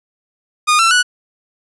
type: tone with pitch steps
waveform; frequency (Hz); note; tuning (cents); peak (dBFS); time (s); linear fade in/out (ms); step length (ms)
sawtooth; 1225 / 1343.6 / 1473.7; D#6 / E6 / F#6; -27 / +33 / -7; -6; 0.67-1.03; 20; 120
effects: resampled to 24000 Hz